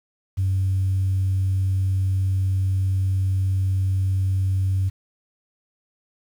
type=tone; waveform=sine; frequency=95.2 Hz; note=F#2; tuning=50 cents sharp; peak=-17 dBFS; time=0.37-4.9 s; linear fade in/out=20 ms; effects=tanh soft clip ceiling -15 dBFS + 8-bit